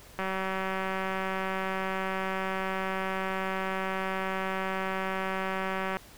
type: click train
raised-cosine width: 0.5 ms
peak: -17 dBFS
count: 1099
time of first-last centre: 0.19-5.969 s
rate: 190 Hz
effects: pink hiss -52 dBFS RMS until 6.17 s